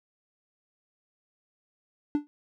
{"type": "tone with exponential decay", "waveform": "triangle", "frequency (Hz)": 293.7, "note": "D4", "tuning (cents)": 0, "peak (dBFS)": -17, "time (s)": [2.15, 2.27], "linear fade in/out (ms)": 0, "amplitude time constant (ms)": 25, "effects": []}